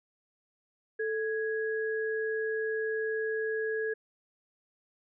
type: tone pair together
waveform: sine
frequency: 440 / 1661.2 Hz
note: A4 / G#6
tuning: 0 / 0 cents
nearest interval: octave + major seventh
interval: 2300 cents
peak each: -30 / -35 dBFS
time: 0.99-3.94 s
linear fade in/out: 10 ms
effects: none